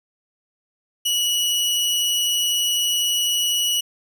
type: tone with amplitude modulation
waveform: sawtooth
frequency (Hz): 2928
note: F#7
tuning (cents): -19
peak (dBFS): -14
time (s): 1.05-3.81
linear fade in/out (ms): 10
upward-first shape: sine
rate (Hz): 182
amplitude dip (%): 30
effects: none